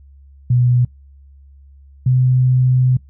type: tone pair in turn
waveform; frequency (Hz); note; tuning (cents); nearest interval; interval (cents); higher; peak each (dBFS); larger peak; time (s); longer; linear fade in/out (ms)
sine; 123.3 / 127.57; B2 / C3; -2 / -43; minor second; 59; second; -10; neither; 0.5-0.85 / 2.06-2.97; second; 5
effects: noise-tail reverb RT60 0.2 s tail -26 dB re dry + added 69 Hz sine -41 dBFS peak until 3.09 s